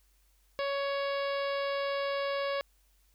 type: harmonic tone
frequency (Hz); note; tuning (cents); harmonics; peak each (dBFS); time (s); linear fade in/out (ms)
558; C#5; +11; 1 / 2 / 3 / 4 / 5 / 6 / 7 / 8 / 9; -31 / -37 / -41 / -43 / -45 / -47 / -48 / -49 / -50; 0.59-2.61; 0
effects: added 48 Hz sine -65 dBFS peak until 3.14 s + white hiss -71 dBFS RMS until 3.14 s